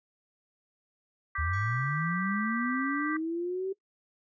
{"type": "chord", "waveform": "sine", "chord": "G major", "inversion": "second", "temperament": "just", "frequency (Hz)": [1176, 1568, 1960], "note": ["D6", "G6", "B6"], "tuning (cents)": [2, 0, -14], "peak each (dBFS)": [-34, -36, -36], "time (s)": [1.35, 3.17], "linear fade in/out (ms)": 5}
{"type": "linear sweep", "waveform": "sine", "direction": "up", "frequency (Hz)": [73.42, 389.1], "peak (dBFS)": -29, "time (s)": [1.38, 3.73], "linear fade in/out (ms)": 10}
{"type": "tone with exponential decay", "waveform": "5% pulse", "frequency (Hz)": 1119, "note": "C#6", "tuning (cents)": 16, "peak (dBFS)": -37, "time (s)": [1.53, 2.5], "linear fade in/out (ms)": 5, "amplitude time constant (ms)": 210}
{"effects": ["noise-tail reverb RT60 0.1 s tail -20 dB re dry", "resampled to 16000 Hz"]}